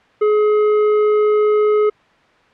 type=tone with tanh clipping; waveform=sine; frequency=422.6 Hz; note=G#4; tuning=30 cents sharp; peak=-13 dBFS; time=0.21-1.9 s; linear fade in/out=10 ms; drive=11 dB; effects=white hiss -51 dBFS RMS until 2.53 s + low-pass 2000 Hz 12 dB/octave